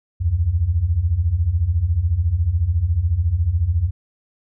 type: beating tone pair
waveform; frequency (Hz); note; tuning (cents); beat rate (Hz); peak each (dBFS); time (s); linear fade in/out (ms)
sine; 75 / 89; D2 / F2; +37 / +33; 14; -21 / -17; 0.2-3.91; 20
effects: none